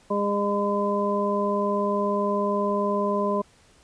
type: harmonic tone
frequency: 203.3 Hz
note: G#3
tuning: 37 cents flat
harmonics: 1 / 2 / 3 / 5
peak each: -27 / -27 / -27 / -27 dBFS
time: 0.1-3.42 s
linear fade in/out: 10 ms
effects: pink hiss -57 dBFS RMS until 3.83 s + resampled to 22050 Hz